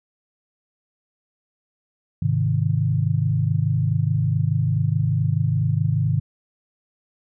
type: chord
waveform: sine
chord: Ab major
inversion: none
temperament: equal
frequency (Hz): 103.83 / 130.81 / 155.56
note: Ab2 / C3 / Eb3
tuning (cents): 0 / 0 / 0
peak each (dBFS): -22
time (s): 2.22-6.2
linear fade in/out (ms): 5
effects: none